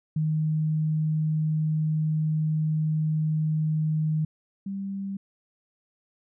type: tone pair in turn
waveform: sine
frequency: 155.56 / 195.99 Hz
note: D#3 / G3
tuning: 0 / 0 cents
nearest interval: major third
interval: 400 cents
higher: second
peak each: -22 / -29 dBFS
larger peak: first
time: 0.16-4.25 / 4.66-5.17 s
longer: first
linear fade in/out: 5 ms
effects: none